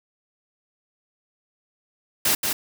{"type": "noise with echo", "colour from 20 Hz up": "white", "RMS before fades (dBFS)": -20, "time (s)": [2.25, 2.35], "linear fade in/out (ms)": 5, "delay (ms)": 180, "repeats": 1, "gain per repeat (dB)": -4, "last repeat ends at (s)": 2.53, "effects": []}